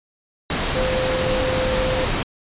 sine tone in noise, 516 Hz, C5, 24 cents flat, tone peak -21 dBFS, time 0.75-2.05 s, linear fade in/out 2 ms, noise pink, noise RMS -22 dBFS, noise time 0.5-2.23 s, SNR -2 dB, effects resampled to 8000 Hz

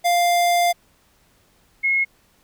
square / sine tone pair in turn, 698.5 / 2166 Hz, F5 / C#7, 0 / -41 cents, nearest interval octave + minor sixth, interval 1959 cents, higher second, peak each -16 dBFS, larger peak neither, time 0.04-0.73 / 1.83-2.05 s, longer first, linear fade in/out 20 ms, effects pink hiss -59 dBFS RMS until 2.43 s

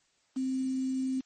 sine tone with quantisation, 261.6 Hz, C4, in tune, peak -28 dBFS, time 0.36-1.21 s, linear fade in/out 10 ms, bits 8, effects white hiss -70 dBFS RMS until 1.25 s + MP3 32 kbps

